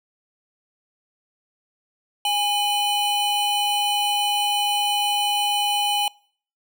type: tone pair together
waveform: square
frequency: 822.3 / 2999 Hz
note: G#5 / F#7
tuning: -17 / +23 cents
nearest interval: octave + minor seventh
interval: 2240 cents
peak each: -23 dBFS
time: 2.25-6.08 s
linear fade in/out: 2 ms
effects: noise-tail reverb RT60 0.5 s tail -25 dB re dry